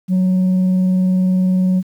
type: tone with vibrato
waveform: sine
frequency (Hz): 185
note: F#3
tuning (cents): 0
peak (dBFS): -9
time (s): 0.08-1.83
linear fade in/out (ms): 50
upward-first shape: sine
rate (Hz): 20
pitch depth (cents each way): 18
effects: tanh soft clip ceiling -11 dBFS + 8-bit

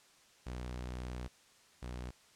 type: tone pair in turn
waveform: sawtooth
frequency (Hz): 61.74 / 61.49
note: B1 / B1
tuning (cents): 0 / -7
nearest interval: unison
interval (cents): 7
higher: first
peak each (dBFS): -36 / -37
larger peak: first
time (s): 0.46-1.28 / 1.82-2.11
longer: first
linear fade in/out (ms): 10
effects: white hiss -64 dBFS RMS until 2.35 s + low-pass 8000 Hz 12 dB/octave

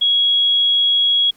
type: tone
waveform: sine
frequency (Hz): 3322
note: G#7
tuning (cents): 0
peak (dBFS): -12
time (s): 0.01-1.31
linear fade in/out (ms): 10
effects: pink hiss -54 dBFS RMS until 1.36 s

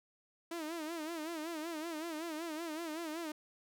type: tone with vibrato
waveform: sawtooth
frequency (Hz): 322.5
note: E4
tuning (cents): -38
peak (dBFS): -35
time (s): 0.51-3.32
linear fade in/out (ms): 5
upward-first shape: sine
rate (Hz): 5.3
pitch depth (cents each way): 110
effects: none

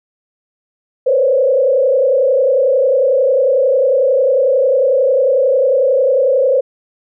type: tone with frequency modulation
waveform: sine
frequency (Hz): 530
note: C5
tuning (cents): +22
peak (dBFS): -9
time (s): 1.06-6.61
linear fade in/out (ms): 10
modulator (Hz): 31.1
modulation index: 1.3
effects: none

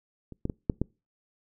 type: clicks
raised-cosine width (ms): 3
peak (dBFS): -29 / -16 / -18 / -10 / -13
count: 5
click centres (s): 0.323 / 0.454 / 0.498 / 0.698 / 0.816
effects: noise-tail reverb RT60 0.3 s tail -26 dB re dry

